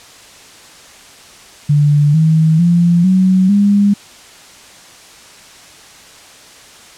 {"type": "tone with pitch steps", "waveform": "sine", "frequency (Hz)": [146.6, 158.95, 172.34, 186.85, 202.6], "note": ["D3", "D#3", "F3", "F#3", "G#3"], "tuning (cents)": [-3, 37, -23, 17, -43], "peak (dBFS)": -7, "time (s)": [1.69, 3.94], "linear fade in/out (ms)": 10, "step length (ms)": 450, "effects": ["white hiss -39 dBFS RMS until 6.97 s", "low-pass 8000 Hz 12 dB/octave"]}